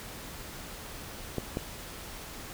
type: clicks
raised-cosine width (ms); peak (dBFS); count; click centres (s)
2; -17; 2; 1.383 / 1.571
effects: pink hiss -43 dBFS RMS until 2.53 s